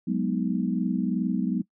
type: chord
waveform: sine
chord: G# minor seventh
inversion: third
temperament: equal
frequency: 185 / 207.7 / 246.9 / 311.1 Hz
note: F#3 / G#3 / B3 / D#4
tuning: 0 / 0 / 0 / 0 cents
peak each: -27 / -29 / -28 / -33 dBFS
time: 0.07-1.62 s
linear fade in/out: 10 ms
effects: noise-tail reverb RT60 0.1 s tail -22 dB re dry